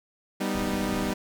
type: chord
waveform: sawtooth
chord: G augmented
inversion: none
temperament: equal with one note detuned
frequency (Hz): 196 / 246.9 / 309.3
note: G3 / B3 / D#4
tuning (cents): 0 / 0 / -10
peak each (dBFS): -25 / -28 / -28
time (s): 0.4-1.14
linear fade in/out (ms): 10
type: low-pass noise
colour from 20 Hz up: pink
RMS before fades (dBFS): -37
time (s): 0.54-1.13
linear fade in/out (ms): 10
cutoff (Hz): 310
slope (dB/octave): 12
effects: none